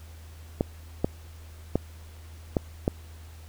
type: clicks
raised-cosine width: 2 ms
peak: -9 dBFS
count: 5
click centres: 0.609 / 1.045 / 1.756 / 2.568 / 2.879 s
effects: added 80 Hz sine -43 dBFS peak until 3.48 s + pink hiss -54 dBFS RMS until 3.48 s